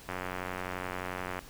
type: click train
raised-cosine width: 0.5 ms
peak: -20 dBFS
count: 120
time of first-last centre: 0.09-1.391 s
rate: 91.5 Hz
effects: pink hiss -51 dBFS RMS until 1.49 s